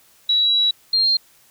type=tone pair in turn; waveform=sine; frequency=3901 / 4199 Hz; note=B7 / C8; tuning=-22 / +5 cents; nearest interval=minor second; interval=127 cents; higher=second; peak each=-14 / -14 dBFS; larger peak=neither; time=0.29-0.71 / 0.93-1.17 s; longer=first; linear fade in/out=5 ms; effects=white hiss -54 dBFS RMS until 1.5 s